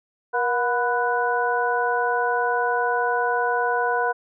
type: tone cluster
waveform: sine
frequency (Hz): 477.6 / 725 / 995 / 1481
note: A#4 / F#5 / B5 / F#6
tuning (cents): +42 / -35 / +13 / +1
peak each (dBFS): -25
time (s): 0.33-4.13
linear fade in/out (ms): 20
effects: none